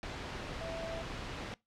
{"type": "tone in noise", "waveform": "sine", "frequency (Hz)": 659.3, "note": "E5", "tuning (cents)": 0, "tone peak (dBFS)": -39, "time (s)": [0.61, 1.02], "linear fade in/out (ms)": 0, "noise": "pink", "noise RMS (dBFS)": -41, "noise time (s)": [0.03, 1.54], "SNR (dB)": -1, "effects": ["noise-tail reverb RT60 0.2 s tail -22 dB re dry", "low-pass 4000 Hz 12 dB/octave"]}